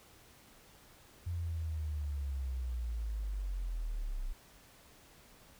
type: linear sweep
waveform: sine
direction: down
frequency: 87.7 to 30.87 Hz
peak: -34 dBFS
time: 1.26-4.33 s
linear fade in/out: 10 ms
effects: pink hiss -60 dBFS RMS until 5.59 s